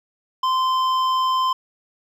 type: tone with hard clipping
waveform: sine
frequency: 1036 Hz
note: C6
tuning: 17 cents flat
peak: -19 dBFS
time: 0.43-1.53 s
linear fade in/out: 5 ms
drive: 9 dB
effects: none